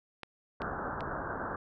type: clicks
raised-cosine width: 0.3 ms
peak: -24 dBFS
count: 3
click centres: 0.233 / 0.619 / 1.007 s
type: low-pass noise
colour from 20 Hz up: white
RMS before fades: -37 dBFS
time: 0.6-1.56 s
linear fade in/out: 2 ms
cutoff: 1600 Hz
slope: 96 dB/octave
effects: none